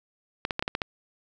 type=clicks; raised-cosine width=0.3 ms; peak=-11 dBFS; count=7; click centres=0.451 / 0.508 / 0.594 / 0.625 / 0.679 / 0.751 / 0.818 s; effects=none